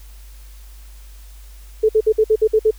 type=tone bursts; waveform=sine; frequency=435.6 Hz; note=A4; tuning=17 cents flat; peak=-10 dBFS; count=8; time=1.83-2.71 s; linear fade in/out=10 ms; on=61 ms; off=56 ms; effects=added 50 Hz sine -37 dBFS peak until 2.78 s + white hiss -50 dBFS RMS until 2.78 s